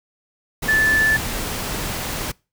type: tone in noise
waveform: sine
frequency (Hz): 1748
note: A6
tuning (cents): -12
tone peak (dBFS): -14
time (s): 0.68-1.17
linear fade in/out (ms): 10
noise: pink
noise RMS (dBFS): -26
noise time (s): 0.62-2.32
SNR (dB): +9
effects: noise-tail reverb RT60 0.3 s tail -25 dB re dry

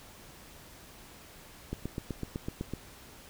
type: click train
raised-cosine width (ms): 3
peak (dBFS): -21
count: 9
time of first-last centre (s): 1.73-2.736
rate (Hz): 7.95
effects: pink hiss -52 dBFS RMS until 3.29 s

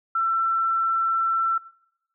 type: tone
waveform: sine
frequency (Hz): 1342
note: E6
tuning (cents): +31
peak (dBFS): -20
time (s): 0.15-1.58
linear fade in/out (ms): 5
effects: noise-tail reverb RT60 0.8 s tail -20 dB re dry

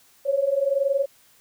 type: tone pair together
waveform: sine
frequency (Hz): 537.9 / 559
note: C5 / C#5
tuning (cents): +48 / +14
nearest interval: minor second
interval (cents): 66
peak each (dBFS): -24 / -21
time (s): 0.25-1.06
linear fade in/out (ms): 20
effects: white hiss -57 dBFS RMS until 1.4 s

